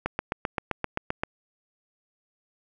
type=click train; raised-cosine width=0.5 ms; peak=-11 dBFS; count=10; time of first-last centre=0.06-1.235 s; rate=7.66 Hz; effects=none